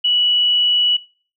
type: tone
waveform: sine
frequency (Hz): 2942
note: F#7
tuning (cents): -11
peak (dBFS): -13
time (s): 0.04-0.97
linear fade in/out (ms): 10
effects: noise-tail reverb RT60 0.4 s tail -19 dB re dry